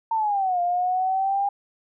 sine exponential two-way sweep, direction down then up, 915 to 698.5 to 807 Hz, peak -20 dBFS, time 0.11-1.49 s, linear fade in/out 5 ms, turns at 0.61 s, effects none

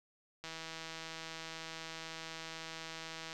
click train, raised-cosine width 0.2 ms, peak -27 dBFS, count 469, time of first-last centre 0.44-3.329 s, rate 162 Hz, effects none

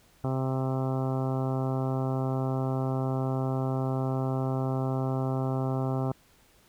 harmonic tone, 131.6 Hz, C3, 10 cents sharp, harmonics 1 / 2 / 3 / 4 / 5 / 6 / 7 / 8 / 9 / 10, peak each -28 / -33 / -36 / -39 / -38 / -39 / -45 / -45 / -46 / -46 dBFS, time 0.24-6.12 s, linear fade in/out 2 ms, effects pink hiss -61 dBFS RMS until 6.68 s

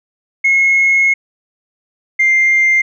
sine tone pair in turn, 2168 / 2101 Hz, C#7 / C7, -39 / +7 cents, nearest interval minor second, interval 54 cents, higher first, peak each -7 dBFS, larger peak neither, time 0.44-1.14 / 2.19-2.82 s, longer first, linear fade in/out 10 ms, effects tanh soft clip ceiling -5 dBFS

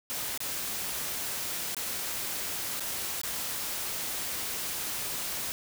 white noise with dropouts, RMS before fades -34 dBFS, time 0.1-5.52 s, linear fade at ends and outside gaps 0 ms, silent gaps 0.376-0.404 / 1.747-1.767 / 2.797-2.805 / 3.215-3.234 s, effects none

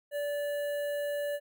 square tone with notch filter, 580 Hz, D5, 22 cents flat, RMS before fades -33 dBFS, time 0.11-1.4 s, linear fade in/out 50 ms, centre 5200 Hz, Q 0.53, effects none

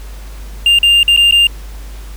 triangle tone with dropouts, 2800 Hz, F7, 4 cents sharp, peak -4 dBFS, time 0.66-1.47 s, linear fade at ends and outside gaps 2 ms, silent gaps 0.788-0.83 / 1.031-1.079 / 1.164-1.174 / 1.311-1.323 s, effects added 50 Hz sine -26 dBFS peak until 2.16 s + pink hiss -39 dBFS RMS until 2.16 s

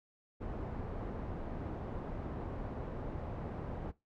pink low-pass noise, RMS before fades -41 dBFS, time 0.4-3.92 s, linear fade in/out 20 ms, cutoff 790 Hz, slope 12 dB/octave, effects noise-tail reverb RT60 0.2 s tail -18 dB re dry

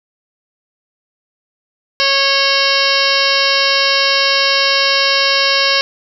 harmonic tone with a mistuned harmonic, 550 Hz, C#5, 14 cents flat, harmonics 1 / 2 / 3 / 4 / 5 / 6 / 7 / 8 / 9 / 10, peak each -20 / -20 / -20 / -20 / -20 / -20 / -20 / -20 / -20 / -20 dBFS, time 2-5.81 s, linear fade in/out 0 ms, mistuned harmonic 6, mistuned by -96 cents, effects none

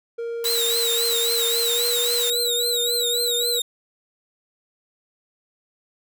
triangle tone with pitch glide, 466 to 478.3 Hz, A#4 to A#4, -1 to +44 cents, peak -24 dBFS, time 0.18-3.6 s, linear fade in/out 10 ms, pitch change +45 cents, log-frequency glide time 1.6-1.87 s
white high-pass noise, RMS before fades -29 dBFS, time 0.44-2.3 s, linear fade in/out 2 ms, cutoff 810 Hz, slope 24 dB/octave
sawtooth tone with vibrato, 3881 Hz, B7, 31 cents flat, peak -18 dBFS, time 0.45-3.62 s, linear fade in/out 5 ms, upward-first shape triangle, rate 3.7 Hz, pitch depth 130 cents each way
effects none

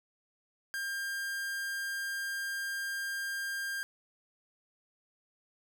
45% pulse tone, 1600 Hz, G6, 35 cents sharp, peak -34 dBFS, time 0.74-3.83 s, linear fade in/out 0 ms, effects 12-bit

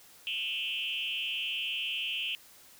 sine tone with frequency modulation, 2871 Hz, F7, 47 cents sharp, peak -31 dBFS, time 0.27-2.35 s, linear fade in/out 0 ms, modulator 206 Hz, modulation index 1.6, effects white hiss -56 dBFS RMS until 2.79 s

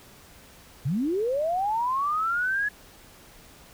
sine linear sweep, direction up, 116.8 to 1700 Hz, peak -23 dBFS, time 0.85-2.69 s, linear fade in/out 10 ms, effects pink hiss -51 dBFS RMS until 3.73 s

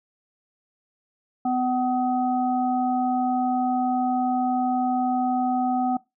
harmonic tone, 251.8 Hz, B3, 34 cents sharp, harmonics 1 / 3 / 5, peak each -24 / -23 / -37 dBFS, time 1.45-5.97 s, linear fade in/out 5 ms, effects noise-tail reverb RT60 0.2 s tail -21 dB re dry

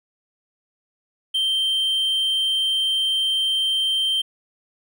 triangle tone, 3136 Hz, G7, in tune, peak -17 dBFS, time 1.34-4.22 s, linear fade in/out 10 ms, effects none

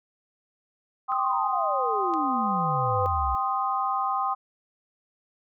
sine chord, C minor, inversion second, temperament equal, 784 / 1046.5 / 1244.5 Hz, G5 / C6 / Eb6, 0 / 0 / 0 cents, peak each -28 dBFS, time 1.08-4.35 s, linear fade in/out 20 ms
sine exponential sweep, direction down, 1318.5 to 63 Hz, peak -28 dBFS, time 1.12-3.35 s, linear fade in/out 0 ms
sine tone with exponential growth, 506 Hz, B4, 42 cents sharp, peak -25 dBFS, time 1.58-3.06 s, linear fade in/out 0 ms, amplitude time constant 320 ms
click, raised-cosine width 0.2 ms, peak -26 dBFS, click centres 2.138 s
effects none

